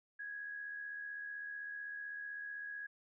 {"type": "tone with amplitude modulation", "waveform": "sine", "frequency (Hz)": 1661.2, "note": "G#6", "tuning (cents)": 0, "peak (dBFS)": -40, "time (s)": [0.19, 2.87], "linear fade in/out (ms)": 10, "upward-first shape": "sine", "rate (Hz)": 75.8, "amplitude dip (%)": 45, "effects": []}